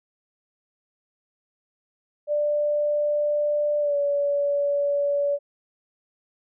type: tone with pitch glide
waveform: sine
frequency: 591 to 571.5 Hz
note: D5 to D5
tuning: +11 to -47 cents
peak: -20 dBFS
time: 2.27-5.39 s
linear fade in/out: 50 ms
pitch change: -58 cents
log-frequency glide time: 3.8-3.96 s
effects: none